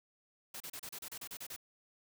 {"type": "noise bursts", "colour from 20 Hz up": "white", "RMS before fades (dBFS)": -45, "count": 11, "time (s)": [0.54, 1.563], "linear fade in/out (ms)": 5, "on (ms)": 63, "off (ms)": 33, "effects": []}